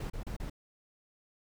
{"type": "noise bursts", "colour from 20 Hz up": "brown", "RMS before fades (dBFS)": -38, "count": 4, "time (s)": [0, 0.499], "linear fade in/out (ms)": 5, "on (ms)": 100, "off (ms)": 33, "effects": []}